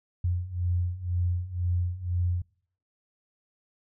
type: beating tone pair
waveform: sine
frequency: 87.31 / 89.31 Hz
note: F2 / F2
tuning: 0 / +39 cents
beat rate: 2 Hz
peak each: -30 / -27 dBFS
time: 0.24-2.42 s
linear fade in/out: 5 ms
effects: noise-tail reverb RT60 0.6 s tail -24 dB re dry